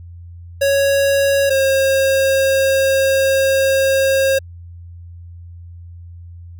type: tone pair in turn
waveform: square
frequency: 554.4 / 538.3 Hz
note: C#5 / C5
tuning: 0 / +49 cents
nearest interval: minor second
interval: 51 cents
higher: first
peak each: -13 dBFS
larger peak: neither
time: 0.61-1.5 / 1.5-4.39 s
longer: second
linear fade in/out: 10 ms
effects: added 86 Hz sine -33 dBFS peak until 6.59 s